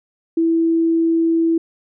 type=tone; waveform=sine; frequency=329.6 Hz; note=E4; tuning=in tune; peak=-13 dBFS; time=0.37-1.58 s; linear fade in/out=5 ms; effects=none